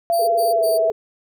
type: tone with pitch glide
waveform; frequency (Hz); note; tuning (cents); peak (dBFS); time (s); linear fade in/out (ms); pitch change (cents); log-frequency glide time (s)
sine; 681 to 653.3; F5 to E5; -44 to -16; -15; 0.1-0.9; 0; -72; 0.53-0.64
type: tone bursts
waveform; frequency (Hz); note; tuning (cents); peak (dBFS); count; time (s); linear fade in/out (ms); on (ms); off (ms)
10% pulse; 4621; D8; -29; -22; 3; 0.12-0.784; 20; 160; 92
type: tone with vibrato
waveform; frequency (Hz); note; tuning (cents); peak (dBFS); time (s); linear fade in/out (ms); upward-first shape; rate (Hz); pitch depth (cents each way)
sine; 453; A#4; -50; -23; 0.19-0.92; 5; square; 19; 110
effects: none